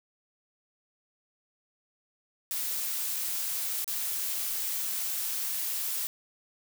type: noise with dropouts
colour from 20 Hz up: blue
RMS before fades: -32 dBFS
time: 2.51-6.07 s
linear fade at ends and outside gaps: 0 ms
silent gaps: 3.844-3.878 s
effects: none